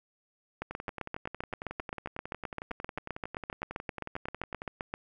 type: two click trains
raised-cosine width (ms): 0.5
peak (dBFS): -19 / -23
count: 34 / 44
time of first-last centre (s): 0.62-4.939 / 0.71-4.619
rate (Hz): 7.64 / 11
effects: none